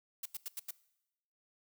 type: noise bursts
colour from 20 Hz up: blue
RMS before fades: -40 dBFS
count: 5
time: 0.23-0.709 s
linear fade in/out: 5 ms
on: 27 ms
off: 86 ms
effects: noise-tail reverb RT60 0.9 s tail -20 dB re dry